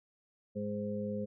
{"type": "harmonic tone", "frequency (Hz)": 103.83, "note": "G#2", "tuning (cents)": 0, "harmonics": [1, 2, 4, 5], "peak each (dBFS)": [-44, -36, -43, -39], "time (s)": [0.55, 1.26], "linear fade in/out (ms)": 20, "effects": []}